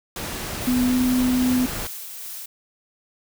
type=noise; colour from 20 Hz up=pink; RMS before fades=-30 dBFS; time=0.16-1.87 s; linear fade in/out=2 ms
type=noise with tremolo; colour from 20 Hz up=blue; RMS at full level=-34 dBFS; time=0.61-2.46 s; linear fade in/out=5 ms; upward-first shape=sine; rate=2.5 Hz; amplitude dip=25%
type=tone with pitch glide; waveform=sine; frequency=249.5 to 252 Hz; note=B3 to B3; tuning=+18 to +35 cents; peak=-17 dBFS; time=0.67-1.66 s; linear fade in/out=5 ms; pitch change=+17 cents; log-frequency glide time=0.87-0.95 s
effects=none